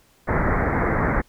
pink low-pass noise, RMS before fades -21 dBFS, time 0.27-1.22 s, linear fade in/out 20 ms, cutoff 2100 Hz, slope 96 dB/octave, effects pink hiss -58 dBFS RMS until 1.28 s

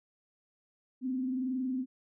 sine tone with frequency modulation, 257.6 Hz, C4, 27 cents flat, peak -30 dBFS, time 1.01-1.86 s, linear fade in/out 50 ms, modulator 21.7 Hz, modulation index 0.44, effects none

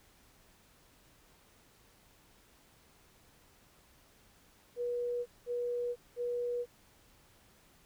sine tone bursts, 483.9 Hz, B4, 35 cents flat, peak -32 dBFS, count 3, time 4.76-6.66 s, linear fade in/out 50 ms, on 500 ms, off 200 ms, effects pink hiss -64 dBFS RMS until 7.85 s

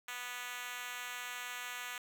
5% pulse tone with high-pass filter, 246.1 Hz, B3, 6 cents flat, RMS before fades -43 dBFS, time 0.08-1.98 s, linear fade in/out 2 ms, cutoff 1200 Hz, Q 0.81, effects none

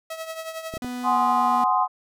sawtooth tone with tremolo, 646 Hz, E5, 35 cents flat, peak -25 dBFS, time 0.1-0.78 s, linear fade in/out 5 ms, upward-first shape triangle, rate 11 Hz, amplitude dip 70%
clicks, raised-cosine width 2 ms, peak -21 dBFS, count 3, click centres 0.739 / 0.77 / 0.846 s
45% pulse tone with pitch glide, 247.7 to 242.5 Hz, B3 to B3, +5 to -31 cents, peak -29 dBFS, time 0.82-1.64 s, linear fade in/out 2 ms, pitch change -36 cents, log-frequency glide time 1.06-1.17 s
sine chord, Ab dominant seventh, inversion third, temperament equal with one note detuned, 740 / 830.6 / 1041.1 / 1244.5 Hz, Gb5 / Ab5 / C6 / Eb6, 0 / 0 / -9 / 0 cents, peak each -23 / -25 / -21 / -27 dBFS, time 1.03-1.88 s, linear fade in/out 50 ms
effects none

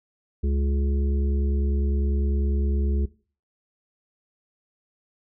harmonic tone, 69.8 Hz, C#2, 13 cents sharp, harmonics 1 / 3 / 5 / 6, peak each -21 / -31 / -35 / -37 dBFS, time 0.43-3.06 s, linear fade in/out 10 ms, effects noise-tail reverb RT60 0.4 s tail -19 dB re dry

